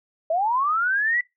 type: linear sweep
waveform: sine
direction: up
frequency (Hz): 622.3 to 1985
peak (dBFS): -19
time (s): 0.3-1.21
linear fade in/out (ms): 5
effects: noise-tail reverb RT60 0.2 s tail -22 dB re dry